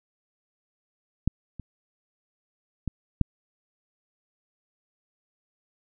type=clicks; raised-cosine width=5 ms; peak=-9 / -25 / -16 / -7 dBFS; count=4; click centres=1.276 / 1.597 / 2.877 / 3.213 s; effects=none